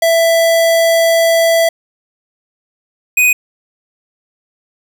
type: tone pair in turn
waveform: square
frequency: 663 / 2493 Hz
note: E5 / D#7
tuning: +10 / +3 cents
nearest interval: octave + major seventh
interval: 2293 cents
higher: second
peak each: -9 / -8 dBFS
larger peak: second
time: 0.02-1.69 / 3.17-3.33 s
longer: first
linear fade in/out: 5 ms
effects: none